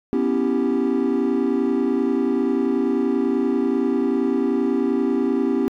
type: chord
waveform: triangle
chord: C# half-diminished seventh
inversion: third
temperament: equal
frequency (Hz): 246.9 / 277.2 / 329.6 / 392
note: B3 / C#4 / E4 / G4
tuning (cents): 0 / 0 / 0 / 0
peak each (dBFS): -20 / -20 / -23 / -21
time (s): 0.13-5.68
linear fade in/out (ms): 0
effects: tanh soft clip ceiling -9 dBFS